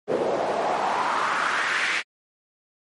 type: noise with band-pass filter sweep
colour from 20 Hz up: pink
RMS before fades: -24 dBFS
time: 0.07-2.03 s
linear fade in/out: 50 ms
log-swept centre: 450 to 2200 Hz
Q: 2.6
effects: high-pass 150 Hz 12 dB/octave + MP3 48 kbps